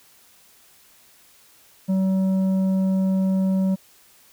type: tone with tanh clipping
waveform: sine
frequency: 190 Hz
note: F#3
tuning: 46 cents sharp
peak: -19 dBFS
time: 1.88-3.76 s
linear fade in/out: 20 ms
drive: 7 dB
effects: white hiss -54 dBFS RMS until 4.32 s